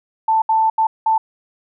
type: tone bursts at uneven times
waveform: sine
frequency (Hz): 885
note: A5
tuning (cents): +10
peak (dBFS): -12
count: 4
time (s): 0.28-0.42 / 0.49-0.7 / 0.78-0.87 / 1.06-1.18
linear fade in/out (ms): 5
effects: none